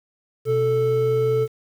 triangle tone pair together, 124.94 / 440 Hz, B2 / A4, +20 / 0 cents, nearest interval octave + minor seventh, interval 2180 cents, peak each -22 / -16 dBFS, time 0.45-1.48 s, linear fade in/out 50 ms, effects 8-bit

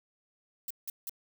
violet noise bursts, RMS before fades -37 dBFS, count 3, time 0.68-1.095 s, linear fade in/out 2 ms, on 25 ms, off 170 ms, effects none

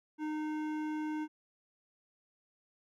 sine tone with hard clipping, 306.9 Hz, D#4, 24 cents flat, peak -36 dBFS, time 0.18-1.28 s, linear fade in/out 50 ms, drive 13 dB, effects none

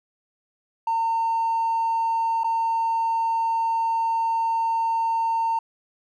triangle tone with dropouts, 910 Hz, A#5, 42 cents flat, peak -17 dBFS, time 0.87-5.59 s, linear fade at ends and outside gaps 5 ms, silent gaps 2.435-2.443 s, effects tanh soft clip ceiling -17 dBFS

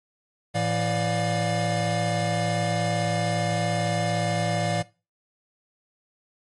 square tone cluster, 110.1 / 167.7 / 586 / 709 Hz, A2 / E3 / D5 / F5, +2 / +30 / -4 / +26 cents, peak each -29 dBFS, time 0.54-4.83 s, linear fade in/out 20 ms, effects noise-tail reverb RT60 0.3 s tail -20 dB re dry + MP3 48 kbps

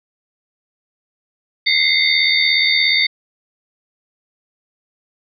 sine tone cluster, 2052 / 2129 / 3651 / 4546 Hz, C7 / C7 / A#7 / C#8, -34 / +30 / -37 / +43 cents, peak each -18 dBFS, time 1.66-3.07 s, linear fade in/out 10 ms, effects none

